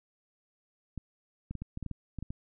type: clicks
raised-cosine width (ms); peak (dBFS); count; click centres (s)
5; -25; 11; 0.977 / 1.51 / 1.553 / 1.62 / 1.774 / 1.827 / 1.863 / 1.913 / 2.187 / 2.226 / 2.305
effects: none